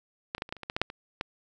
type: clicks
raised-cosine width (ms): 0.3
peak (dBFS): -14 / -24 / -15 / -29 / -17 / -30 / -23 / -16 / -14 / -7 / -24 / -14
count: 12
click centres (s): 0.349 / 0.381 / 0.421 / 0.491 / 0.525 / 0.567 / 0.633 / 0.699 / 0.765 / 0.816 / 0.901 / 1.211
effects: none